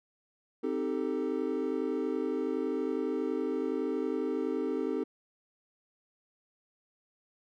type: chord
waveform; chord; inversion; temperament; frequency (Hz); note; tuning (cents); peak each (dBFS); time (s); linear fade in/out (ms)
triangle; A half-diminished seventh; first; equal with one note detuned; 261.6 / 311.1 / 392 / 444.1; C4 / Eb4 / G4 / A4; 0 / 0 / 0 / +16; -33; 0.63-5.04; 10
effects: none